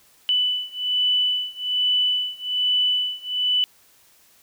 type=beating tone pair; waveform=sine; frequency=2985 / 2986.2 Hz; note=F#7 / F#7; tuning=+15 / +15 cents; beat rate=1.2 Hz; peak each=-22 / -23 dBFS; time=0.29-3.64 s; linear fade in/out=0 ms; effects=white hiss -56 dBFS RMS until 4.42 s